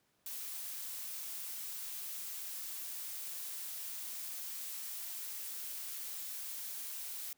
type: noise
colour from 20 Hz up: blue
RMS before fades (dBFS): -43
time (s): 0.26-7.33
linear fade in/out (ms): 2
effects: pink hiss -75 dBFS RMS until 7.37 s + high-pass 100 Hz 12 dB/octave